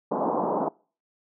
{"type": "band-pass noise", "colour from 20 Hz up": "white", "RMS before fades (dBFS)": -26, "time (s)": [0.11, 0.69], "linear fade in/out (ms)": 10, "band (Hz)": [170, 1000], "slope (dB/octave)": 48, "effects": ["noise-tail reverb RT60 0.4 s tail -25 dB re dry"]}